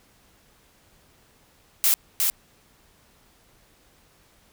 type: noise with echo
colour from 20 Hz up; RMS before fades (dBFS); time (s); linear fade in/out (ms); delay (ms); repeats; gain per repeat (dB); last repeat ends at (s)
blue; -19; 1.84-1.94; 0; 360; 1; -3; 2.3
effects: pink hiss -59 dBFS RMS until 4.52 s